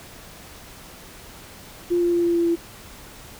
sine tone with pitch steps, 349.2 / 347 / 344.8 / 342.6 / 340.4 / 338.3 Hz, F4 / F4 / F4 / F4 / F4 / E4, 0 / -11 / -22 / -33 / -44 / +45 cents, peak -17 dBFS, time 1.9-2.56 s, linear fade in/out 20 ms, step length 110 ms, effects pink hiss -43 dBFS RMS until 3.39 s

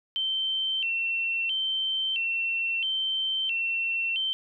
sine tone with vibrato, 2900 Hz, F#7, 35 cents flat, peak -25 dBFS, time 0.16-4.33 s, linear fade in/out 0 ms, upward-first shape square, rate 0.75 Hz, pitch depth 120 cents each way, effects none

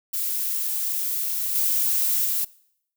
violet noise with level steps, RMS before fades -26 / -22 / -24 dBFS, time 0.13-2.45 s, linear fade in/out 10 ms, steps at 1.55 / 2.25 s, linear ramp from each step 2 ms, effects noise-tail reverb RT60 0.7 s tail -22 dB re dry

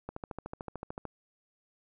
click train, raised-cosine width 1 ms, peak -24 dBFS, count 14, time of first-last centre 0.09-1.053 s, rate 13.5 Hz, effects none

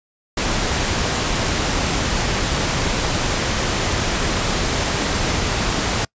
pink noise, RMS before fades -20 dBFS, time 0.37-6.05 s, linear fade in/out 5 ms, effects noise-tail reverb RT60 0.1 s tail -26 dB re dry + resampled to 16000 Hz

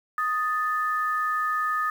sine tone pair together, 1245.7 / 1760 Hz, D#6 / A6, +2 / 0 cents, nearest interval tritone, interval 598 cents, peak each -24 / -29 dBFS, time 0.18-1.9 s, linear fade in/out 2 ms, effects 8-bit

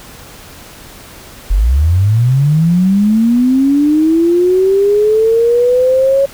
sine linear sweep, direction up, 41.2 to 554.4 Hz, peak -7 dBFS, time 1.5-6.26 s, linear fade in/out 10 ms, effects pink hiss -35 dBFS RMS until 6.33 s

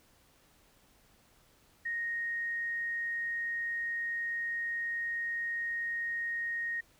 sine tone, 1864.7 Hz, A#6, in tune, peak -32 dBFS, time 1.85-6.81 s, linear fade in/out 10 ms, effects pink hiss -65 dBFS RMS until 6.99 s

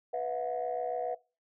sine chord, B suspended fourth, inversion none, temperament equal with one note detuned, 493.9 / 659.3 / 726.4 Hz, B4 / E5 / F#5, 0 / 0 / -32 cents, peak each -34 dBFS, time 0.13-1.15 s, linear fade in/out 10 ms, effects noise-tail reverb RT60 0.3 s tail -22 dB re dry + tanh soft clip ceiling -24 dBFS

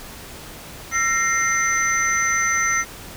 sine tone cluster, 1353 / 1860 / 2104 / 6080 Hz, E6 / A#6 / C7 / F#8, +45 / -4 / +9 / +46 cents, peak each -23 dBFS, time 0.91-2.85 s, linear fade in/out 50 ms, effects pink hiss -38 dBFS RMS until 3.16 s

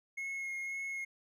triangle tone with vibrato, 2164 Hz, C#7, 42 cents flat, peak -35 dBFS, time 0.17-1.05 s, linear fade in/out 10 ms, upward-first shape sine, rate 1.9 Hz, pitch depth 14 cents each way, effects none

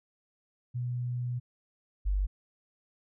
sine tone pair in turn, 122.9 / 48.52 Hz, B2 / G1, -8 / -17 cents, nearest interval octave + major third, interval 1609 cents, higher first, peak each -30 / -25 dBFS, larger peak second, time 0.74-1.4 / 2.05-2.27 s, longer first, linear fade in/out 20 ms, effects none

